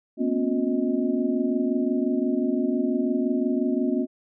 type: tone cluster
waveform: sine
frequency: 230 / 249.4 / 275.2 / 359.1 / 625 Hz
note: A#3 / B3 / C#4 / F4 / D#5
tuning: -23 / +17 / -12 / +48 / +8 cents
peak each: -30 / -25 / -26 / -28 / -34 dBFS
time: 0.17-4.07 s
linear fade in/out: 50 ms
effects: none